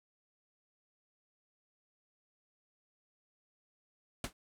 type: noise with exponential decay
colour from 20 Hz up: pink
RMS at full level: -33 dBFS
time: 4.24-4.33 s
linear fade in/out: 2 ms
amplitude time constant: 19 ms
effects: low-pass 12000 Hz 12 dB/octave